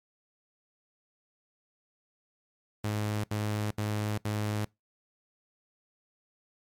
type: tone bursts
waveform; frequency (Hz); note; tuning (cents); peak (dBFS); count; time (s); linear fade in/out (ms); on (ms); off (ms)
sawtooth; 105.6; G#2; +29; -25; 4; 2.84-4.65; 5; 400; 70
effects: noise-tail reverb RT60 0.2 s tail -24 dB re dry + MP3 96 kbps